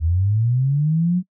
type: linear sweep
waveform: sine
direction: up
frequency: 76.1 to 185 Hz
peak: -15 dBFS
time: 0-1.23 s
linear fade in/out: 50 ms
effects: noise-tail reverb RT60 0.1 s tail -26 dB re dry